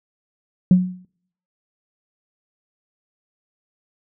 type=tone with exponential decay; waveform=sine; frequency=182.3 Hz; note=F#3; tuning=25 cents flat; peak=-5 dBFS; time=0.71-1.05 s; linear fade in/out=2 ms; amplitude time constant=73 ms; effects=noise-tail reverb RT60 0.7 s tail -25 dB re dry + tanh soft clip ceiling -4 dBFS